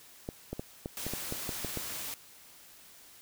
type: clicks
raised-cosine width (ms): 2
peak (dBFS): -22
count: 10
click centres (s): 0.289 / 0.53 / 0.595 / 0.859 / 1.066 / 1.136 / 1.324 / 1.492 / 1.647 / 1.773
type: noise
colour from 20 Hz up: white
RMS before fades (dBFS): -39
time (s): 0.97-2.14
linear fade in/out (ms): 0
effects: white hiss -55 dBFS RMS until 3.21 s